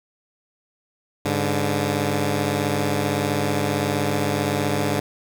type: tone pair together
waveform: 10% pulse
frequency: 101.57 / 144.6 Hz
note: G#2 / D3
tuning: -38 / -27 cents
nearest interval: tritone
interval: 611 cents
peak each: -15 dBFS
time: 1.25-5 s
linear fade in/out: 5 ms
effects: none